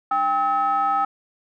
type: ring-modulated tone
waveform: triangle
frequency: 246.7 Hz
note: B3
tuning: 2 cents flat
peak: -13 dBFS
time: 0.11-1.05 s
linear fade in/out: 5 ms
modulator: 1040 Hz
effects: none